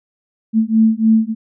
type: beating tone pair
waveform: sine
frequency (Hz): 220 / 223.4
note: A3 / A3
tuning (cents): 0 / +27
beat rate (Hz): 3.4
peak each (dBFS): -13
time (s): 0.53-1.35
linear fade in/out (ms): 50
effects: none